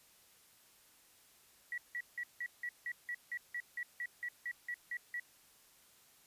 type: tone bursts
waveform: sine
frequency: 1936 Hz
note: B6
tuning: 35 cents flat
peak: -37 dBFS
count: 16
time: 1.72-5.198 s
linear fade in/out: 2 ms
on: 58 ms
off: 170 ms
effects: white hiss -65 dBFS RMS until 6.26 s + resampled to 32000 Hz